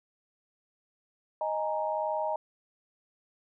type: chord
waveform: sine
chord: D# suspended fourth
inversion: none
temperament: equal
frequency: 622.3 / 830.6 / 932.3 Hz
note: D#5 / G#5 / A#5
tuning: 0 / 0 / 0 cents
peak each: -31 / -34 / -33 dBFS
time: 1.41-2.36 s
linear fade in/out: 2 ms
effects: none